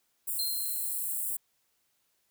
white high-pass noise, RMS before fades -33 dBFS, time 0.27-1.37 s, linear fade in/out 10 ms, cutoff 7700 Hz, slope 96 dB/octave
sine tone with exponential decay, 4164 Hz, C8, 9 cents flat, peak -29 dBFS, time 0.39-1.22 s, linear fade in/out 2 ms, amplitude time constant 180 ms
effects white hiss -74 dBFS RMS until 2.3 s

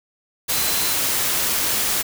sine tone in noise, 4061 Hz, B7, 48 cents sharp, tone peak -29 dBFS, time 0.52-0.94 s, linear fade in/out 20 ms, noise white, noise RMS -21 dBFS, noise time 0.48-2.03 s, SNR -11 dB, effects none

